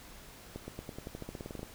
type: accelerating click train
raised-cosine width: 2 ms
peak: -27 dBFS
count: 16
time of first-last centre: 0.56-1.631 s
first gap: 120 ms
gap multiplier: 0.92
effects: pink hiss -52 dBFS RMS until 1.74 s